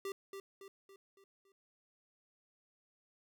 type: tone with echo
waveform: square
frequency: 392 Hz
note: G4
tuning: in tune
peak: -39 dBFS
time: 0.05-0.12 s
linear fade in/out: 2 ms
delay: 280 ms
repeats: 5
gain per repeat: -6 dB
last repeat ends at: 1.52 s
effects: none